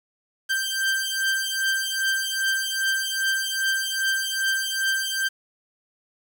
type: beating tone pair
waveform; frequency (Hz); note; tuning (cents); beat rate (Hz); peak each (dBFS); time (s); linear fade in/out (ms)
sawtooth; 1568 / 1570.5; G6 / G6; 0 / +3; 2.5; -22; 0.49-5.29; 20
effects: 8-bit